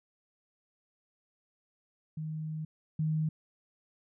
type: tone pair in turn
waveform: sine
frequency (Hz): 156.2 / 156.2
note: D#3 / D#3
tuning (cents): +7 / +7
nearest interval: unison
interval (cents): 0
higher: neither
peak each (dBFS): -34 / -27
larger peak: second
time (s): 2.17-2.65 / 2.99-3.29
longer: first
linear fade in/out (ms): 5
effects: none